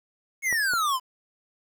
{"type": "exponential sweep", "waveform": "square", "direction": "down", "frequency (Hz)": [2217, 987.8], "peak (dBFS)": -23, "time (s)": [0.42, 1], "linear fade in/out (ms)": 50}
{"type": "clicks", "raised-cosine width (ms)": 1, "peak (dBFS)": -22, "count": 2, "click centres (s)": [0.527, 0.736]}
{"effects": ["9-bit"]}